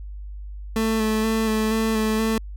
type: tone with vibrato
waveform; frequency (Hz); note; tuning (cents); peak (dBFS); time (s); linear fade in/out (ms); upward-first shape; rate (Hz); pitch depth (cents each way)
30% pulse; 220; A3; 0; -17; 0.76-2.38; 2; square; 2.1; 17
effects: added 50 Hz sine -32 dBFS peak until 2.56 s